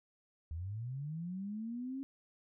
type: linear sweep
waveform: sine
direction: up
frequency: 75.4 to 275.1 Hz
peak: -38 dBFS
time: 0.51-2.03 s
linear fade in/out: 0 ms
effects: none